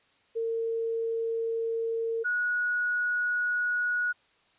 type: tone pair in turn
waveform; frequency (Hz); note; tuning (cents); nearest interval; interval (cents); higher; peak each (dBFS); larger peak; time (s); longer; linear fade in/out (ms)
sine; 455.6 / 1458.2; A#4 / F#6; -40 / -26; octave + minor sixth; 2014; second; -27 / -25; second; 0.35-2.24 / 2.24-4.13; neither; 20
effects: white hiss -65 dBFS RMS until 4.58 s + resampled to 8000 Hz